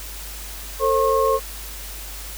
sine tone cluster, 448.1 / 533 / 1081 Hz, A4 / C5 / C#6, +32 / +32 / -44 cents, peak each -20 dBFS, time 0.79-1.4 s, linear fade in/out 50 ms, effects added 50 Hz sine -35 dBFS peak until 2.37 s + white hiss -36 dBFS RMS until 2.37 s

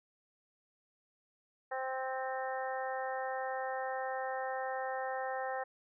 harmonic tone, 261.6 Hz, C4, in tune, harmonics 2 / 3 / 4 / 5 / 6 / 7, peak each -39 / -38 / -46 / -47 / -48 / -44 dBFS, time 1.71-5.64 s, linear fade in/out 10 ms, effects none

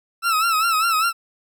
40% pulse tone with vibrato, 1318.5 Hz, E6, in tune, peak -16 dBFS, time 0.22-1.13 s, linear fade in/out 50 ms, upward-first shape sine, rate 5 Hz, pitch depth 87 cents each way, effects none

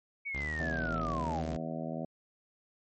sine linear sweep, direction down, 2265 to 740 Hz, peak -34 dBFS, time 0.25-1.42 s, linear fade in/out 20 ms
sawtooth tone with vibrato, 65.41 Hz, C2, in tune, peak -33 dBFS, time 0.34-1.57 s, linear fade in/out 10 ms, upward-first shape sine, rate 1.2 Hz, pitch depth 300 cents each way
harmonic tone, 81 Hz, E2, 30 cents flat, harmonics 2 / 3 / 4 / 5 / 6 / 7 / 8 / 9, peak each -39 / -39 / -45 / -49 / -49 / -43 / -42 / -46 dBFS, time 0.6-2.05 s, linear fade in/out 0 ms
effects MP3 32 kbps

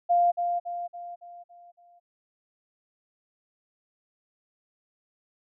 sine tone with echo, 698.5 Hz, F5, in tune, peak -18 dBFS, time 0.09-0.32 s, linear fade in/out 20 ms, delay 280 ms, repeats 6, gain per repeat -6 dB, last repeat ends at 2 s, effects none

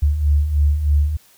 sine beating tone pair, 70.9 / 74.1 Hz, C#2 / D2, +40 / +16 cents, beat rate 3.2 Hz, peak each -21 / -14 dBFS, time 0.02-1.17 s, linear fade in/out 10 ms, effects white hiss -52 dBFS RMS until 1.37 s

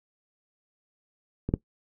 clicks, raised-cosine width 3 ms, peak -16 / -9 dBFS, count 2, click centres 1.49 / 1.539 s, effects noise-tail reverb RT60 0.1 s tail -18 dB re dry

